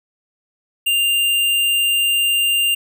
square tone, 2794 Hz, F7, in tune, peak -15 dBFS, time 0.86-2.75 s, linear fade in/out 10 ms, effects none

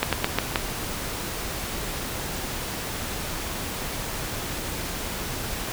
slowing click train, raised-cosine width 0.3 ms, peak -4 dBFS, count 5, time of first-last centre 0.03-0.558 s, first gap 97 ms, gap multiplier 1.21, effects pink hiss -31 dBFS RMS until 5.72 s

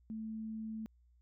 sine tone, 220 Hz, A3, in tune, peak -39 dBFS, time 0.1-0.86 s, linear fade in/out 0 ms, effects added 60 Hz sine -64 dBFS peak until 1.21 s

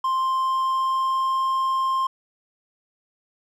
triangle tone with pitch glide, 1049 to 1056.9 Hz, C6 to C6, +4 to +17 cents, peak -18 dBFS, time 0.04-2.07 s, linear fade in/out 5 ms, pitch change +13 cents, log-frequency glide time 0.26-1.43 s, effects none

